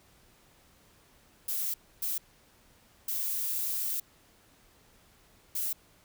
violet noise bursts at uneven times, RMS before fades -32 dBFS, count 4, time 1.48-1.74 / 2.02-2.18 / 3.08-4 / 5.55-5.73 s, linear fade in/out 5 ms, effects pink hiss -62 dBFS RMS until 6.04 s

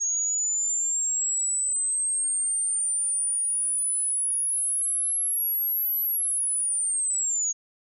sine linear two-way sweep, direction up then down, 6580 to 11820 to 6580 Hz, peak -23 dBFS, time 0-7.53 s, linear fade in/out 20 ms, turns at 6.01 s, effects none

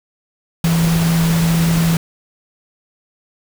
sine tone in noise, 165.9 Hz, E3, 11 cents sharp, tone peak -12 dBFS, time 0.64-1.97 s, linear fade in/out 2 ms, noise pink, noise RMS -23 dBFS, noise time 0.64-1.97 s, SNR +8 dB, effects none

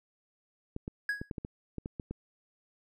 clicks, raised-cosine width 3 ms, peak -24 dBFS, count 10, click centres 0.764 / 0.879 / 1.215 / 1.312 / 1.382 / 1.449 / 1.783 / 1.859 / 1.998 / 2.11 s
triangle tone with exponential decay, 1661.2 Hz, G#6, in tune, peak -24 dBFS, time 1.09-1.3 s, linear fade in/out 2 ms, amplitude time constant 44 ms
effects none

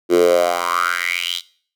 10% pulse tone with high-pass filter sweep, 87.31 Hz, F2, in tune, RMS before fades -17 dBFS, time 0.09-1.42 s, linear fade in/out 50 ms, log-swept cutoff 340 to 3800 Hz, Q 6, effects noise-tail reverb RT60 0.5 s tail -20 dB re dry

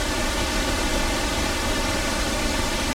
pink noise with comb filter, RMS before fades -23 dBFS, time 0-2.93 s, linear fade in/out 0 ms, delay 3.4 ms, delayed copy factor +0.8, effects low-pass 8000 Hz 12 dB/octave + AAC 64 kbps

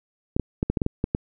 clicks, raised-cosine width 3 ms, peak -9 dBFS, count 9, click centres 0.365 / 0.397 / 0.629 / 0.7 / 0.772 / 0.818 / 0.864 / 1.041 / 1.149 s, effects none

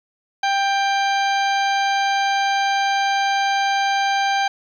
harmonic tone, 790 Hz, G5, 13 cents sharp, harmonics 1 / 2 / 3 / 4 / 5 / 6 / 8, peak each -18 / -24 / -28 / -30 / -32 / -34 / -36 dBFS, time 0.43-4.48 s, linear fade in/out 5 ms, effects 9-bit

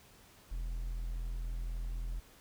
triangle tone, 41.95 Hz, E1, 31 cents sharp, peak -33 dBFS, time 0.51-2.2 s, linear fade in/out 10 ms, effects pink hiss -60 dBFS RMS until 2.4 s

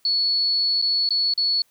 sine tone with dropouts, 4406 Hz, C#8, 11 cents flat, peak -18 dBFS, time 0.05-1.62 s, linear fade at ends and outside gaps 2 ms, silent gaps 0.816-0.823 / 1.09-1.106 / 1.338-1.377 s, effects white hiss -63 dBFS RMS until 1.7 s

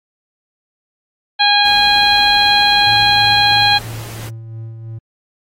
harmonic tone, 820 Hz, G#5, 22 cents flat, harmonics 1 / 2 / 3 / 4 / 5, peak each -14 / -17 / -19 / -16 / -14 dBFS, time 1.39-3.79 s, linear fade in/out 20 ms
pink noise, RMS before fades -33 dBFS, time 1.65-4.29 s, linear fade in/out 2 ms
triangle tone with tremolo, 112.8 Hz, A2, 44 cents sharp, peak -23 dBFS, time 2.86-4.99 s, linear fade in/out 10 ms, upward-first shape sine, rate 3 Hz, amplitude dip 40%
effects AAC 48 kbps

